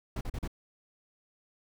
brown noise bursts, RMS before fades -34 dBFS, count 4, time 0.16-0.477 s, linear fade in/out 5 ms, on 50 ms, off 39 ms, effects none

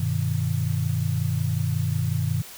sine chord, G augmented, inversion none, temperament equal with one note detuned, 98 / 123.47 / 154.58 Hz, G2 / B2 / D#3, 0 / 0 / -11 cents, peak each -26 dBFS, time 0-2.42 s, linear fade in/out 5 ms, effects white hiss -42 dBFS RMS until 2.57 s

